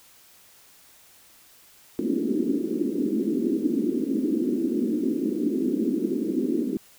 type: band-pass noise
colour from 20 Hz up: white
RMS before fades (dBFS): -25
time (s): 1.99-6.77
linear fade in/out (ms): 0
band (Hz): 220 to 360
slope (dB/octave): 48
effects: white hiss -54 dBFS RMS until 6.98 s